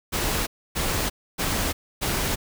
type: noise bursts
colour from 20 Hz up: pink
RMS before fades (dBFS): -25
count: 4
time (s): 0.12-2.36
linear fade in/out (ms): 20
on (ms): 350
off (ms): 280
effects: none